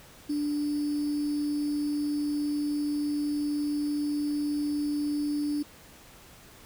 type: tone with sample-and-hold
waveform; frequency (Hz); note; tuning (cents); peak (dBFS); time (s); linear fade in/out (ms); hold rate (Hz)
sine; 293.7; D4; 0; -26; 0.29-5.63; 10; 4900
effects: pink hiss -52 dBFS RMS until 6.65 s